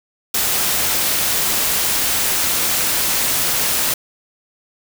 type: noise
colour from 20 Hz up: white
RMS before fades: -18 dBFS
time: 0.34-3.94 s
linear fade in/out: 5 ms
effects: none